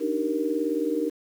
sine chord, Eb major seventh, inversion third, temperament just, 291.7 / 311.1 / 388.9 / 466.7 Hz, D4 / Eb4 / G4 / Bb4, -12 / 0 / -14 / +2 cents, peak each -30 / -27 / -32 / -28 dBFS, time 0-1.1 s, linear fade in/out 20 ms, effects 8-bit

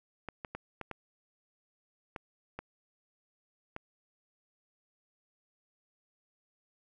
clicks, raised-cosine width 0.5 ms, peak -24 dBFS, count 8, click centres 0.287 / 0.448 / 0.55 / 0.813 / 0.913 / 2.162 / 2.59 / 3.764 s, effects none

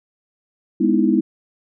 sine chord, E major seventh, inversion first, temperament just, 206 / 247.2 / 309 / 329.6 Hz, G#3 / B3 / D#4 / E4, -14 / +2 / -12 / 0 cents, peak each -19 dBFS, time 0.8-1.21 s, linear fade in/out 10 ms, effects none

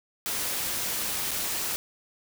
white noise with dropouts, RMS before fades -30 dBFS, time 0.26-1.76 s, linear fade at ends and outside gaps 0 ms, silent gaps 1.309-1.314 s, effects none

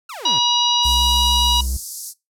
sawtooth exponential sweep, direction down, 1435 to 110 Hz, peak -27 dBFS, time 0.09-0.39 s, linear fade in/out 5 ms
harmonic tone, 965 Hz, B5, 40 cents flat, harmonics 1 / 3 / 4 / 5 / 6, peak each -20 / -20 / -18 / -27 / -25 dBFS, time 0.25-1.61 s, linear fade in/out 5 ms
white band-pass noise, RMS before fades -32 dBFS, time 0.82-2.14 s, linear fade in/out 50 ms, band 4800 to 13000 Hz, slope 48 dB/octave
triangle tone with vibrato, 63.7 Hz, C2, 46 cents flat, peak -18 dBFS, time 0.85-1.77 s, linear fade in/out 5 ms, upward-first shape square, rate 6.9 Hz, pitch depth 20 cents each way
effects noise-tail reverb RT60 0.2 s tail -20 dB re dry

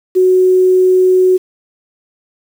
sine tone with quantisation, 370 Hz, F#4, in tune, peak -6 dBFS, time 0.15-1.38 s, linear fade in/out 20 ms, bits 6, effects none

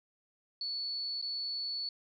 sine tone with dropouts, 4435 Hz, C#8, in tune, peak -34 dBFS, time 0.61-1.89 s, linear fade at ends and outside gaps 2 ms, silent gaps 1.215-1.224 s, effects none

